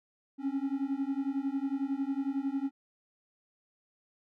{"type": "beating tone pair", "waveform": "triangle", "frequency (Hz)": [268.8, 279.8], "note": ["C4", "C#4"], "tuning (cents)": [47, 16], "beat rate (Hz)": 11, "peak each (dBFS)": -31, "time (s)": [0.38, 2.71], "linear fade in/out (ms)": 50, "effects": []}